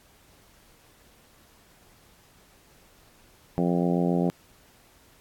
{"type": "harmonic tone", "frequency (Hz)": 87.4, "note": "F2", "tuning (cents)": 2, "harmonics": [2, 3, 4, 5, 6, 7, 8, 9], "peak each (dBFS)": [-24, -28, -30, -32, -34, -35, -36, -37], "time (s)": [3.58, 4.3], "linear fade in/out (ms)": 0, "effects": ["pink hiss -58 dBFS RMS until 5.2 s", "AAC 64 kbps"]}